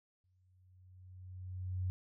sine tone with exponential growth, 92 Hz, F#2, 9 cents flat, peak -32 dBFS, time 0.24-1.9 s, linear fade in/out 0 ms, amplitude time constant 360 ms, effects none

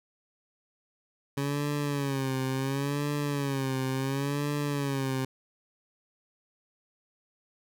20% pulse tone with vibrato, 138.59 Hz, C#3, in tune, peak -23 dBFS, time 1.37-5.25 s, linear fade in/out 5 ms, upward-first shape sine, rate 0.71 Hz, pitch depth 92 cents each way, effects none

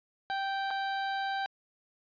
30% pulse tone with dropouts, 782 Hz, G5, 4 cents flat, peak -28 dBFS, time 0.3-1.46 s, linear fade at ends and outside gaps 0 ms, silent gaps 0.705-0.71 s, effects resampled to 11025 Hz

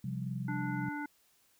sine chord, C suspended fourth, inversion none, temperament equal, 130.81 / 174.61 / 196 Hz, C3 / F3 / G3, 0 / 0 / 0 cents, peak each -37 / -40 / -40 dBFS, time 0.04-0.89 s, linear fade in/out 5 ms
harmonic tone, 293.5 Hz, D4, 1 cent flat, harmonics 1 / 3 / 5 / 7, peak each -38 / -42 / -42 / -48 dBFS, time 0.48-1.06 s, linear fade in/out 5 ms
effects white hiss -69 dBFS RMS until 1.59 s

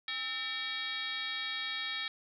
sine tone with frequency modulation, 2794 Hz, F7, in tune, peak -34 dBFS, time 0.08-2.08 s, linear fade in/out 2 ms, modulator 496 Hz, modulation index 2.6, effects none

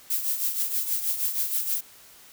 violet noise with tremolo, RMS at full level -24 dBFS, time 0.1-1.81 s, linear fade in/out 5 ms, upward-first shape triangle, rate 6.3 Hz, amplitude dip 70%, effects white hiss -51 dBFS RMS until 2.32 s

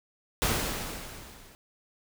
pink noise with level ramp, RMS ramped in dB -25 to -54 dBFS, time 0.42-1.55 s, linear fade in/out 0 ms, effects none

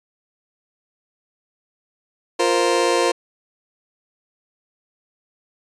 30% pulse chord, F suspended fourth, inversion none, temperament just, 349.2 / 465.6 / 523.8 Hz, F4 / Bb4 / C5, 0 / -2 / +2 cents, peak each -18 dBFS, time 2.39-3.12 s, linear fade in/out 10 ms, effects resampled to 22050 Hz

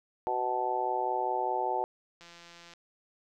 harmonic tone, 124.9 Hz, B2, 20 cents sharp, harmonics 3 / 4 / 5 / 6 / 7, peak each -36 / -37 / -38 / -33 / -31 dBFS, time 0.27-1.84 s, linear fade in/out 0 ms
click train, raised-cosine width 0.2 ms, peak -34 dBFS, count 91, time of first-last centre 2.21-2.736 s, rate 171 Hz
effects none

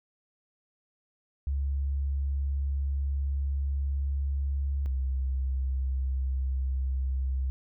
sine tone pair in turn, 69.3 / 65.75 Hz, C#2 / C2, 0 / +9 cents, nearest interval minor second, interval 91 cents, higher first, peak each -26 dBFS, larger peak neither, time 1.47-4.86 / 4.86-7.5 s, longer first, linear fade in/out 0 ms, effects none

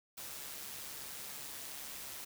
white noise with amplitude modulation, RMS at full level -44 dBFS, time 0.17-2.25 s, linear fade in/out 10 ms, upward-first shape sine, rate 139 Hz, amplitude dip 40%, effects none

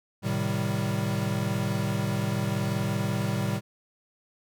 square chord, A half-diminished seventh, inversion none, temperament equal, 110 / 130.81 / 155.56 / 196 Hz, A2 / C3 / Eb3 / G3, 0 / 0 / 0 / 0 cents, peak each -31 / -33 / -34 / -31 dBFS, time 0.22-3.61 s, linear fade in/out 50 ms, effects none

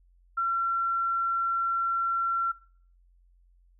sine tone, 1360 Hz, F6, 46 cents flat, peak -24 dBFS, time 0.37-2.52 s, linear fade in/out 10 ms, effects noise-tail reverb RT60 0.5 s tail -22 dB re dry + added 44 Hz sine -58 dBFS peak until 3.79 s

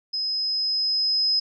sine tone with level ramp, 5080 Hz, D#8, 35 cents sharp, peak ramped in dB -24 to -18 dBFS, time 0.13-1.4 s, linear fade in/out 10 ms, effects none

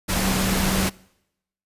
sine tone in noise, 190.3 Hz, F#3, 49 cents sharp, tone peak -24 dBFS, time 0.08-0.9 s, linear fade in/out 20 ms, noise pink, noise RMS -23 dBFS, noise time 0.08-0.9 s, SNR -4 dB, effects noise-tail reverb RT60 0.8 s tail -23 dB re dry + resampled to 32000 Hz

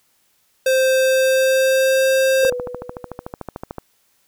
square tone with pitch glide, 523.3 to 529.4 Hz, C5 to C5, 0 to +20 cents, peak -14 dBFS, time 0.66-2.5 s, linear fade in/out 5 ms, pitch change +20 cents, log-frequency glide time 1-2.04 s
sine tone with exponential decay, 493.9 Hz, B4, in tune, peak -17 dBFS, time 2.43-3.35 s, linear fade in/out 5 ms, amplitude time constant 200 ms
click train, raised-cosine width 1 ms, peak -14 dBFS, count 19, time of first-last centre 2.45-3.783 s, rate 13.5 Hz
effects white hiss -62 dBFS RMS until 4.27 s

